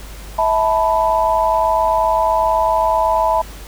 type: chord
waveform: sine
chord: E suspended fourth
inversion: none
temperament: equal with one note detuned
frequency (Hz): 649.4 / 880 / 987.8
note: E5 / A5 / B5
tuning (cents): -26 / 0 / 0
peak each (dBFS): -17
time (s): 0.38-3.42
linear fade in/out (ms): 10
effects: added 50 Hz sine -32 dBFS peak until 3.67 s + pink hiss -38 dBFS RMS until 3.67 s